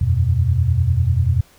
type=chord; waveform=sine; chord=E suspended second; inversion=none; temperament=equal; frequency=82.41 / 92.5 / 123.47 Hz; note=E2 / F#2 / B2; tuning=0 / 0 / 0 cents; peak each=-18 dBFS; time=0.01-1.41 s; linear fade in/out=5 ms; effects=pink hiss -51 dBFS RMS until 1.58 s